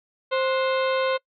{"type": "harmonic tone with a mistuned harmonic", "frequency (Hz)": 525, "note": "C5", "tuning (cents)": 6, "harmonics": [1, 2, 3, 4, 5, 6, 7, 8], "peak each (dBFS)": [-22, -28, -32, -34, -36, -38, -39, -40], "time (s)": [0.31, 1.18], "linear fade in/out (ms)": 20, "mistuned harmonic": 3, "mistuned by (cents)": -120, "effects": ["noise-tail reverb RT60 0.1 s tail -24 dB re dry"]}